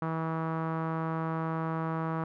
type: tone with low-pass filter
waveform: sawtooth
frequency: 161.8 Hz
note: E3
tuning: 32 cents flat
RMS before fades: -32 dBFS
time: 0.02-2.24 s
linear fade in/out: 2 ms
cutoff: 1200 Hz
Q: 2.8
effects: none